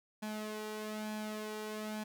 sawtooth tone with flanger, 214.1 Hz, A3, 47 cents flat, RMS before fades -41 dBFS, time 0.22-2.04 s, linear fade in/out 10 ms, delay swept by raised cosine 1.2 to 2.13 ms, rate 1.1 Hz, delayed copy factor +0.6, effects none

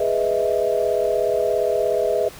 sine chord, E major seventh, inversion first, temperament equal, 415.3 / 493.9 / 622.3 / 659.3 Hz, G#4 / B4 / D#5 / E5, 0 / 0 / 0 / 0 cents, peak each -23 dBFS, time 0-2.29 s, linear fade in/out 5 ms, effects pink hiss -41 dBFS RMS until 2.39 s

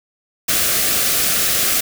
white band-stop noise, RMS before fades -17 dBFS, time 0.48-1.81 s, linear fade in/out 10 ms, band 780 to 1100 Hz, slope 96 dB/octave, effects none

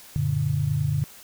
sine chord, Gb augmented, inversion none, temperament just, 92.5 / 115.62 / 144.53 Hz, Gb2 / Bb2 / D3, 0 / -14 / -27 cents, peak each -29 / -27 / -23 dBFS, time 0.16-1.04 s, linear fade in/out 0 ms, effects white hiss -47 dBFS RMS until 1.23 s

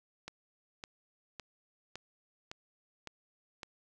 click train, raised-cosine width 0.2 ms, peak -25 dBFS, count 7, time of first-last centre 0.28-3.632 s, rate 1.79 Hz, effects none

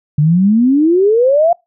sine exponential sweep, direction up, 142.9 to 708 Hz, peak -7 dBFS, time 0.18-1.53 s, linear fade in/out 5 ms, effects noise-tail reverb RT60 0.2 s tail -24 dB re dry

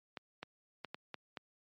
clicks, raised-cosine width 0.3 ms, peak -26 dBFS, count 6, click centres 0.172 / 0.43 / 0.847 / 0.945 / 1.143 / 1.372 s, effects high-pass 150 Hz 12 dB/octave + MP3 48 kbps

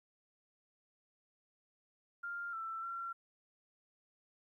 sine tone with pitch steps, 1398 / 1333 / 1365 Hz, F6 / E6 / F6, +1 / +19 / -40 cents, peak -39 dBFS, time 2.23-3.13 s, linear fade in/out 10 ms, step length 300 ms, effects 13-bit

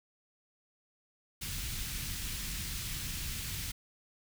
pink band-stop noise, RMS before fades -38 dBFS, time 1.41-3.72 s, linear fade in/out 10 ms, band 150 to 2400 Hz, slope 12 dB/octave, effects none

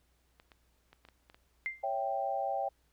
clicks, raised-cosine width 0.3 ms, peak -38 dBFS, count 7, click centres 0.399 / 0.518 / 0.93 / 1.051 / 1.087 / 1.299 / 1.345 s
sine tone with exponential decay, 2093 Hz, C7, in tune, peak -29 dBFS, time 1.66-1.85 s, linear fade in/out 0 ms, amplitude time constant 41 ms
sine chord, C# diminished, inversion none, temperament equal, 554.4 / 659.3 / 784 Hz, C#5 / E5 / G5, 0 / 0 / 0 cents, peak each -37 / -37 / -33 dBFS, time 1.83-2.69 s, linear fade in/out 10 ms
effects added 60 Hz sine -70 dBFS peak until 2.92 s + pink hiss -74 dBFS RMS until 2.92 s

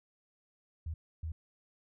sine tone bursts at uneven times, 80.2 Hz, E2, 47 cents flat, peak -35 dBFS, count 2, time 0.86-0.94 / 1.23-1.32 s, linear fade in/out 5 ms, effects none

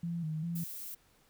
sine tone with vibrato, 162.9 Hz, E3, 20 cents flat, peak -33 dBFS, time 0.03-0.64 s, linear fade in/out 5 ms, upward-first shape square, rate 2.5 Hz, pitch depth 71 cents each way
violet noise, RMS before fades -43 dBFS, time 0.55-0.95 s, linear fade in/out 10 ms
effects pink hiss -67 dBFS RMS until 1.29 s

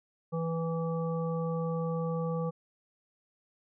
harmonic tone, 164.81 Hz, E3, in tune, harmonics 1 / 3 / 5 / 7, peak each -31 / -34 / -44 / -42 dBFS, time 0.32-2.51 s, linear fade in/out 20 ms, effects none

